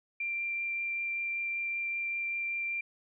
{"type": "tone with vibrato", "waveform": "sine", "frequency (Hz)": 2368, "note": "D7", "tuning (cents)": 14, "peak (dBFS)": -31, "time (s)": [0.2, 2.81], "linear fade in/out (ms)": 5, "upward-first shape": "triangle", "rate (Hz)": 5.2, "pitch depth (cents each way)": 8, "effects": []}